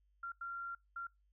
sine tone bursts at uneven times, 1380 Hz, F6, 21 cents flat, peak -40 dBFS, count 3, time 0.23-0.32 / 0.41-0.75 / 0.96-1.07 s, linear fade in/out 5 ms, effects noise-tail reverb RT60 0.2 s tail -25 dB re dry + added 50 Hz sine -70 dBFS peak until 1.32 s

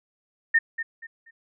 sine tone with echo, 1824 Hz, A#6, 38 cents flat, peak -15 dBFS, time 0.54-0.59 s, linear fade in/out 10 ms, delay 240 ms, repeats 3, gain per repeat -11 dB, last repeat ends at 1.31 s, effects none

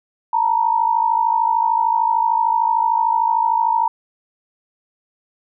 sine tone pair together, 897 / 950.3 Hz, A5 / A#5, +33 / +33 cents, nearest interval minor second, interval 100 cents, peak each -17 dBFS, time 0.33-3.88 s, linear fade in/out 5 ms, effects none

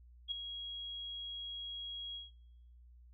sine tone with ADSR envelope, 3300 Hz, G#7, 12 cents flat, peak -32 dBFS, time 0.28-2.31 s, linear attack 34 ms, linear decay 9 ms, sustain -9 dB, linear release 160 ms, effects noise-tail reverb RT60 0.9 s tail -24 dB re dry + added 60 Hz sine -56 dBFS peak until 3.13 s

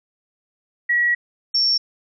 sine tone pair in turn, 1921 / 5463 Hz, B6 / F8, -48 / -39 cents, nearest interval octave + tritone, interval 1809 cents, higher second, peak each -15 dBFS, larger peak neither, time 0.89-1.15 / 1.54-1.78 s, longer first, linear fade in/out 10 ms, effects none

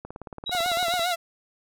click train, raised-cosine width 1 ms, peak -23 dBFS, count 18, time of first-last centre 0.05-0.994 s, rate 18 Hz
sine tone with tremolo, 3862 Hz, B7, 39 cents flat, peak -28 dBFS, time 0.46-1.13 s, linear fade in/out 10 ms, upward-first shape square, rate 9.2 Hz, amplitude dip 55%
sawtooth tone with vibrato, 698.5 Hz, F5, in tune, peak -20 dBFS, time 0.51-1.16 s, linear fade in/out 20 ms, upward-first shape sine, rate 7.4 Hz, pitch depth 79 cents each way
effects none

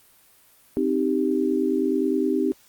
sine chord, C minor, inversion none, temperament equal, 261.6 / 311.1 / 392 Hz, C4 / Eb4 / G4, 0 / 0 / 0 cents, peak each -24 dBFS, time 0.77-2.52 s, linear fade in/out 0 ms, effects white hiss -56 dBFS RMS until 2.68 s + Opus 32 kbps

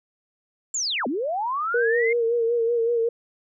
sine linear two-way sweep, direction down then up, 7459 to 224.2 to 2149 Hz, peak -23 dBFS, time 0.74-2.13 s, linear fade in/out 5 ms, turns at 1.07 s
sine tone with vibrato, 466.2 Hz, A#4, in tune, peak -19 dBFS, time 1.74-3.09 s, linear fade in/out 5 ms, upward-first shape sine, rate 5.3 Hz, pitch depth 47 cents each way
effects none

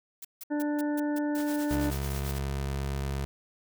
blue noise bursts, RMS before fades -41 dBFS, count 12, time 0.22-2.316 s, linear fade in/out 5 ms, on 28 ms, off 160 ms
harmonic tone, 295.2 Hz, D4, 9 cents sharp, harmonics 1 / 2 / 3 / 5 / 6, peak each -27 / -36 / -40 / -44 / -46 dBFS, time 0.5-1.91 s, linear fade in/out 20 ms
white noise with tremolo, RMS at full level -41 dBFS, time 1.37-2.39 s, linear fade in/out 10 ms, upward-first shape sine, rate 9.1 Hz, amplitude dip 70%
25% pulse tone, 68.7 Hz, C#2, 15 cents flat, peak -26 dBFS, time 1.71-3.25 s, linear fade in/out 0 ms
effects none

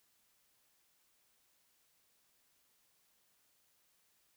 silence, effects white hiss -74 dBFS RMS until 4.36 s

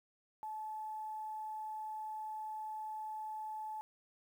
sine tone with quantisation, 865 Hz, A5, 30 cents flat, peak -40 dBFS, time 0.43-3.81 s, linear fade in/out 0 ms, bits 11, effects none

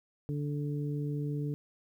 harmonic tone, 145.9 Hz, D3, 11 cents flat, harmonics 1 / 2 / 3, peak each -32 / -38 / -42 dBFS, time 0.29-1.54 s, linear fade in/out 0 ms, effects 11-bit

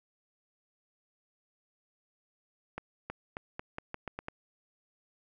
accelerating click train, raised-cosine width 0.5 ms, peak -22 dBFS, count 9, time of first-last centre 2.78-4.284 s, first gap 320 ms, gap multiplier 0.84, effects none

